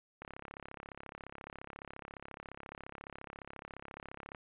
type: click train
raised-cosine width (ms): 0.5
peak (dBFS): -30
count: 143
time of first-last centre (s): 0.22-4.348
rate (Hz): 34.4
effects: resampled to 8000 Hz